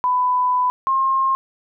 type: tone pair in turn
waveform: sine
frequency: 998 / 1067.3 Hz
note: B5 / C6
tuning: +18 / +34 cents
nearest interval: minor second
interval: 116 cents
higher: second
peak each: -15 dBFS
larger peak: neither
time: 0.04-0.7 / 0.87-1.35 s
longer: first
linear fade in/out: 0 ms
effects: none